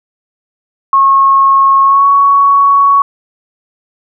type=tone with pitch glide; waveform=sine; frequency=1090 to 1117.4 Hz; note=C#6 to C#6; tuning=-29 to +13 cents; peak=-4 dBFS; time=0.93-3.02 s; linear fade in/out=2 ms; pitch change=+42 cents; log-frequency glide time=1.83-2.07 s; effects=none